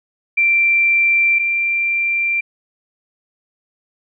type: tone pair in turn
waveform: sine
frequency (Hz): 2355 / 2364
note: D7 / D7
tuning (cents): +4 / +11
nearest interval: unison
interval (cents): 7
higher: second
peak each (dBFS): -11 / -15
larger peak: first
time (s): 0.37-1.39 / 1.39-2.41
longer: neither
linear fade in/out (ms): 10
effects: none